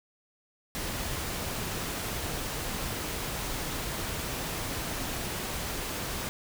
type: noise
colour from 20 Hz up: pink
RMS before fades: -34 dBFS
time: 0.75-6.29 s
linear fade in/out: 0 ms
effects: none